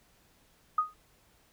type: tone with exponential decay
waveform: sine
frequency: 1244.5 Hz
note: D#6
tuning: in tune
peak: -20 dBFS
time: 0.78-0.94 s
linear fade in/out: 5 ms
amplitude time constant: 34 ms
effects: pink hiss -65 dBFS RMS until 1.52 s

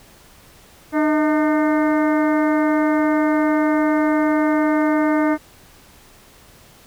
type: harmonic tone with a mistuned harmonic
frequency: 302.9 Hz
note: D#4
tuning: 46 cents flat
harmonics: 1 / 2 / 3 / 4 / 5 / 6 / 7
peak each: -16 / -22 / -26 / -28 / -30 / -32 / -33 dBFS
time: 0.92-5.38 s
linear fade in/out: 50 ms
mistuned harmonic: 2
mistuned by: +64 cents
effects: pink hiss -48 dBFS RMS until 6.86 s

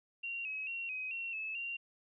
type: tone with pitch steps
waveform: sine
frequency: 2757 / 2556 / 2739 / 2524 / 2728 / 2602 / 2764 Hz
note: F7 / D#7 / F7 / D#7 / F7 / E7 / F7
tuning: -23 / +46 / -34 / +24 / -41 / -23 / -19 cents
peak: -37 dBFS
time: 0.23-1.77 s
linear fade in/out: 10 ms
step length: 220 ms
effects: none

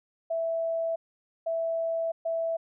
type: tone bursts at uneven times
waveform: sine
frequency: 659.3 Hz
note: E5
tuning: in tune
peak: -26 dBFS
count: 3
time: 0.3-0.96 / 1.46-2.12 / 2.25-2.57 s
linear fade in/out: 10 ms
effects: none

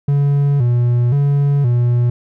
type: tone with vibrato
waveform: triangle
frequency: 131.1 Hz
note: C3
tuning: 4 cents sharp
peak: -9 dBFS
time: 0.08-2.1 s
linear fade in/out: 5 ms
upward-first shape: square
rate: 0.96 Hz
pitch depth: 140 cents each way
effects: none

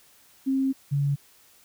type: tone pair in turn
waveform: sine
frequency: 267.6 / 141.76 Hz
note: C4 / C#3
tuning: +39 / +39 cents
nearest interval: major seventh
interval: 1100 cents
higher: first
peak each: -21 dBFS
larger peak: neither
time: 0.46-0.73 / 0.91-1.16 s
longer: first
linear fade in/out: 20 ms
effects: white hiss -57 dBFS RMS until 1.64 s

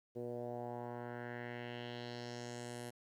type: tone with low-pass filter sweep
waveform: 10% pulse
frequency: 120.6 Hz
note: B2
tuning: 41 cents flat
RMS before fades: -45 dBFS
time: 0.15-2.91 s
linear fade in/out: 20 ms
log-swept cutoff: 440 to 11000 Hz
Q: 2.6
effects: 12-bit

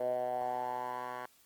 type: tone with band-pass filter sweep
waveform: 10% pulse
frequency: 124.5 Hz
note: B2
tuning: 14 cents sharp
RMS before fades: -36 dBFS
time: 0-1.26 s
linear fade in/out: 5 ms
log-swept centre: 590 to 1200 Hz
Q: 5.7
effects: white hiss -65 dBFS RMS until 1.45 s + Opus 24 kbps

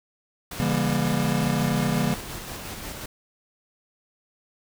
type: noise with tremolo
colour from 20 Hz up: pink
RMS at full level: -35 dBFS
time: 0.51-3.06 s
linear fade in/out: 5 ms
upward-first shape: square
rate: 5.6 Hz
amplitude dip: 25%
type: chord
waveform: square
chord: C# diminished seventh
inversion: none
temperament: just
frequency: 138.59 / 166.31 / 199.57 / 239.5 Hz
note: C#3 / E3 / G3 / Bb3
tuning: 0 / +16 / +31 / +47 cents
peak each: -28 dBFS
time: 0.6-2.14 s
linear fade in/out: 0 ms
effects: none

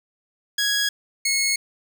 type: tone pair in turn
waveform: 15% pulse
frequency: 1661.2 / 2179 Hz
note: G#6 / C#7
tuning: 0 / -30 cents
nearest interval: perfect fourth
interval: 470 cents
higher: second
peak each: -13 dBFS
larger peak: neither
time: 0.58-0.89 / 1.25-1.56 s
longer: neither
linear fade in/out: 5 ms
effects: none

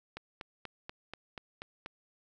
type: click train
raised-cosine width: 0.3 ms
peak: -25 dBFS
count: 8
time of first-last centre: 0.17-1.861 s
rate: 4.14 Hz
effects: none

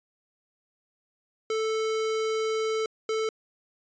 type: tone bursts at uneven times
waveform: square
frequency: 440 Hz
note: A4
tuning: in tune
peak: -26 dBFS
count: 2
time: 1.5-2.86 / 3.09-3.29 s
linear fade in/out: 2 ms
effects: resampled to 16000 Hz

